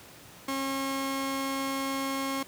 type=tone pair together; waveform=sawtooth; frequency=271 / 542 Hz; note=C#4 / C#5; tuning=-39 / -39 cents; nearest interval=octave; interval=1200 cents; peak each=-27 / -27 dBFS; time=0.48-2.43 s; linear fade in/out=5 ms; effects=pink hiss -50 dBFS RMS until 2.47 s + high-pass 80 Hz 12 dB/octave